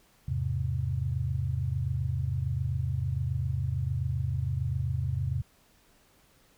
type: chord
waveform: sine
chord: E augmented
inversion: none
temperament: equal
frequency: 82.41 / 103.83 / 130.81 Hz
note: E2 / G#2 / B#2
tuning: 0 / 0 / 0 cents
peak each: -32 / -33 / -30 dBFS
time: 0.28-5.42 s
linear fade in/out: 5 ms
effects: pink hiss -63 dBFS RMS until 6.57 s